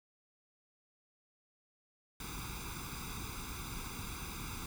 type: noise with comb filter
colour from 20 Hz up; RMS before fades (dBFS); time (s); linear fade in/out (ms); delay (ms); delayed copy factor
pink; -43; 2.2-4.66; 2; 0.82; +1
effects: none